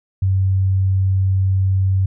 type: tone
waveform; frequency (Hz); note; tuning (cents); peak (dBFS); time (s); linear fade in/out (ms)
sine; 95.4; G2; -47; -13; 0.22-2.06; 5
effects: none